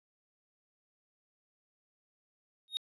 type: tone with exponential growth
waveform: triangle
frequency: 3729 Hz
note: A#7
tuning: in tune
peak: -24 dBFS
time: 2.68-2.77 s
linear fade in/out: 0 ms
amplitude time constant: 18 ms
effects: tanh soft clip ceiling -24 dBFS + resampled to 32000 Hz